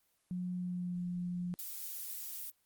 sine tone with pitch glide, 180 to 177.21 Hz, F#3 to F3, -47 to +26 cents, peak -35 dBFS, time 0.31-1.54 s, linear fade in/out 0 ms, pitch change -27 cents, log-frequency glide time 0.54-0.99 s
violet noise, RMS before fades -42 dBFS, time 1.59-2.5 s, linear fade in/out 0 ms
effects white hiss -75 dBFS RMS until 2.65 s + Opus 24 kbps

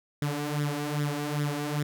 sawtooth tone with flanger, 146.83 Hz, D3, in tune, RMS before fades -30 dBFS, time 0.22-1.83 s, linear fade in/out 2 ms, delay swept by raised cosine 0.55 to 4.25 ms, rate 2.5 Hz, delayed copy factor +0.7, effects none

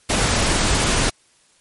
pink noise, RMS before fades -18 dBFS, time 0.09-1.1 s, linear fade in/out 10 ms, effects white hiss -57 dBFS RMS until 1.6 s + MP3 48 kbps

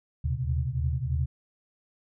sine tone cluster, 76 / 79.2 / 122.3 / 133.5 Hz, D#2 / D#2 / B2 / C3, -40 / +31 / -16 / +35 cents, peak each -31 dBFS, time 0.24-1.26 s, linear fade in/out 10 ms, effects none

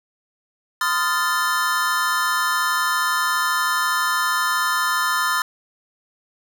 square chord, F dominant seventh, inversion second, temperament equal with one note detuned, 1025.6 / 1244.5 / 1396.9 / 1760 Hz, C6 / Eb6 / F6 / A6, -35 / 0 / 0 / 0 cents, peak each -25 dBFS, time 0.81-5.42 s, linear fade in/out 2 ms, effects none

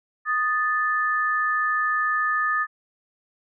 sine tone pair together, 1240.3 / 1754 Hz, D#6 / A6, -6 / -6 cents, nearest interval tritone, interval 600 cents, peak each -23 dBFS, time 0.25-2.67 s, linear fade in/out 50 ms, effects none

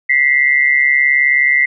sine tone pair together, 1954 / 2093 Hz, B6 / C7, -19 / 0 cents, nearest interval minor second, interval 119 cents, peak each -12 dBFS, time 0.09-1.66 s, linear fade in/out 10 ms, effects none

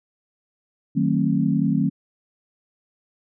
sine chord, D# diminished seventh, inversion none, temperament just, 155.56 / 186.68 / 224 / 268.8 Hz, D#3 / F#3 / A3 / C4, 0 / +16 / +31 / +47 cents, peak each -23 dBFS, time 0.95-1.9 s, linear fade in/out 20 ms, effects none

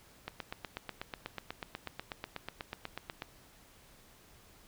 click train, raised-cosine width 0.3 ms, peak -22 dBFS, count 25, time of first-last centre 0.28-3.221 s, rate 8.16 Hz, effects pink hiss -60 dBFS RMS until 4.67 s

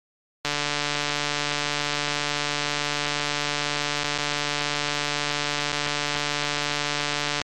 click train, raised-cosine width 0.2 ms, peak -7 dBFS, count 1018, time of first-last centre 0.45-7.416 s, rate 146 Hz, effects MP3 64 kbps

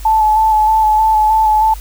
sine tone with vibrato, 868 Hz, A5, 24 cents flat, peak -8 dBFS, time 0.05-1.74 s, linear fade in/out 5 ms, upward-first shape square, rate 3.2 Hz, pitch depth 19 cents each way, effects added 50 Hz sine -26 dBFS peak until 1.8 s + white hiss -38 dBFS RMS until 1.8 s

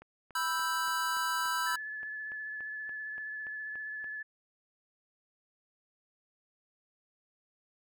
click train, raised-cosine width 0.5 ms, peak -36 dBFS, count 15, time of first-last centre 0.02-4.043 s, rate 3.48 Hz
square chord, E minor, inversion second, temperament equal, 987.8 / 1318.5 / 1568 Hz, B5 / E6 / G6, 0 / 0 / 0 cents, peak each -35 dBFS, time 0.35-1.76 s, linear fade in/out 5 ms
sine tone with vibrato, 1725 Hz, A6, 35 cents flat, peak -37 dBFS, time 1.66-4.23 s, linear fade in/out 10 ms, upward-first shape sine, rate 15 Hz, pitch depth 17 cents each way
effects none

